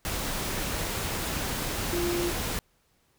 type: tone in noise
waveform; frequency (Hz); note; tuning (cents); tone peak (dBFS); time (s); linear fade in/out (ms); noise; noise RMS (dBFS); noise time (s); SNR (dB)
sine; 347.2; F4; -10; -27; 1.93-2.3; 0; pink; -31; 0.05-2.59; +1
effects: pink hiss -68 dBFS RMS until 3.18 s